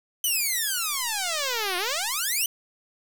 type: exponential two-way sweep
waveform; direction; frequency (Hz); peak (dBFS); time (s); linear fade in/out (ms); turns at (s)
5% pulse; down then up; 3076 to 347.2 to 3076; -14; 0.24-2.46; 2; 1.77
effects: 7-bit